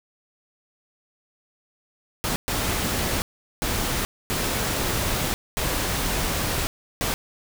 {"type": "noise bursts at uneven times", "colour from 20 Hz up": "pink", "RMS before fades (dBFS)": -25, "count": 6, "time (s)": [[2.24, 2.36], [2.48, 3.22], [3.62, 4.05], [4.3, 5.34], [5.57, 6.67], [7.01, 7.14]], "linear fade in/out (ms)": 0, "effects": []}